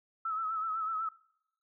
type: tone with vibrato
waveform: sine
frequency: 1303 Hz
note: E6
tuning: 20 cents flat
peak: -31 dBFS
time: 0.25-1.09 s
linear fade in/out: 5 ms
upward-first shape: sine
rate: 8 Hz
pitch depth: 51 cents each way
effects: noise-tail reverb RT60 0.8 s tail -23 dB re dry